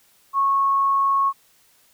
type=tone; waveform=sine; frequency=1099 Hz; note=C#6; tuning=15 cents flat; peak=-16 dBFS; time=0.33-1.33 s; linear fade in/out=50 ms; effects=white hiss -58 dBFS RMS until 1.93 s